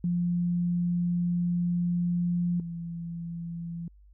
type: tone pair in turn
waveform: sine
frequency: 174.61 / 169.15 Hz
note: F3 / E3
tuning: 0 / +45 cents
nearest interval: minor second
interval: 55 cents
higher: first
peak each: -24 / -33 dBFS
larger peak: first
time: 0.04-2.6 / 2.6-3.88 s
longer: first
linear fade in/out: 2 ms
effects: added 50 Hz sine -52 dBFS peak until 4.13 s